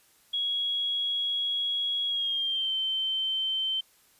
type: tone with pitch glide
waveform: sine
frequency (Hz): 3322 to 3100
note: G#7 to G7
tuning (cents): 0 to -20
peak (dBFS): -26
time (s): 0.33-3.81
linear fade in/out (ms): 10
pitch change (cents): -120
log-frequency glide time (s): 2.07-2.74
effects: white hiss -62 dBFS RMS until 4.19 s + resampled to 32000 Hz